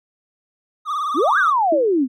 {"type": "tone with vibrato", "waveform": "triangle", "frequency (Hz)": 1195, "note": "D6", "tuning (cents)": 30, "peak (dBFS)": -18, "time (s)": [0.85, 1.54], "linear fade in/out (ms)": 50, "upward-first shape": "triangle", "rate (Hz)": 19, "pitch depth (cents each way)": 120}
{"type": "exponential two-way sweep", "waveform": "sine", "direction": "up then down", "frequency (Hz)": [240, 1661.2, 240], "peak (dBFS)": -14, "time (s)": [1.14, 2.08], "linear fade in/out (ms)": 50, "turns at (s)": 1.38}
{"type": "tone with exponential decay", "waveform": "sine", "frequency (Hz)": 327.6, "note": "E4", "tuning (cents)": -11, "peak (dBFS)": -15, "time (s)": [1.72, 1.95], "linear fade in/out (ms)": 5, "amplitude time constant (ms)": 50}
{"effects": []}